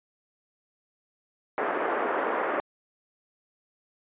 pink band-pass noise, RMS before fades -28 dBFS, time 1.58-2.6 s, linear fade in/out 0 ms, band 350 to 1700 Hz, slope 24 dB/octave, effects resampled to 8000 Hz

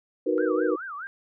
sine chord, B major seventh, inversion first, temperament equal, 311.1 / 370 / 466.2 / 493.9 Hz, D#4 / F#4 / A#4 / B4, 0 / 0 / 0 / 0 cents, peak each -27 dBFS, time 0.26-0.76 s, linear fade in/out 10 ms
sine tone with vibrato, 1346 Hz, E6, 36 cents sharp, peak -33 dBFS, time 0.38-1.07 s, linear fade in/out 0 ms, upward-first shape sine, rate 4.8 Hz, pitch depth 300 cents each way
effects none

